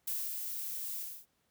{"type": "noise with ADSR envelope", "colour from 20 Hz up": "violet", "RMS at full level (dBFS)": -35, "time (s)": [0.07, 1.26], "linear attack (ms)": 8, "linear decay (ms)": 260, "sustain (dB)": -4, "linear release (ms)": 280, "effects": ["pink hiss -75 dBFS RMS until 1.5 s", "high-pass 80 Hz 12 dB/octave"]}